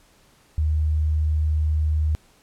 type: tone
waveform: sine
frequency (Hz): 77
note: D#2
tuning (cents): -17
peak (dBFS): -18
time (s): 0.58-2.15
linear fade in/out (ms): 0
effects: pink hiss -57 dBFS RMS until 2.42 s + low-pass 12000 Hz 12 dB/octave